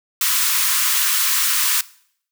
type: high-pass noise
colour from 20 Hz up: white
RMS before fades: -18 dBFS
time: 0.21-1.81 s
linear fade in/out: 2 ms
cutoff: 970 Hz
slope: 96 dB/octave
effects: noise-tail reverb RT60 0.6 s tail -20 dB re dry